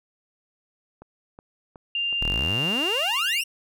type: click train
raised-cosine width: 1 ms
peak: -29 dBFS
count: 4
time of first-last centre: 1.02-2.127 s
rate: 2.71 Hz
type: tone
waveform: sine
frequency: 2794 Hz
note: F7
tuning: in tune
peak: -23 dBFS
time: 1.95-3.41 s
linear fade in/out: 2 ms
type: exponential sweep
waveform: sawtooth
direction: up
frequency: 32.7 to 2913 Hz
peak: -23 dBFS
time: 2.21-3.44 s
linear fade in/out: 10 ms
effects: none